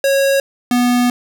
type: tone pair in turn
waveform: square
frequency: 549 / 245 Hz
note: C#5 / B3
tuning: -17 / -14 cents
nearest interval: octave + major second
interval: 1397 cents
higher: first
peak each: -12 dBFS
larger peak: neither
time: 0.04-0.4 / 0.71-1.1 s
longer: second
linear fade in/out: 2 ms
effects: none